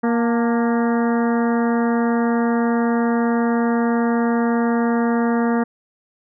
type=harmonic tone with a mistuned harmonic; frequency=234.6 Hz; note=A#3; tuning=11 cents sharp; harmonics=1 / 2 / 3 / 4 / 5 / 6 / 7 / 8; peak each=-17 / -23 / -27 / -29 / -31 / -33 / -34 / -35 dBFS; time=0.03-5.64 s; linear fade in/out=10 ms; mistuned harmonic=4; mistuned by=-59 cents; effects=none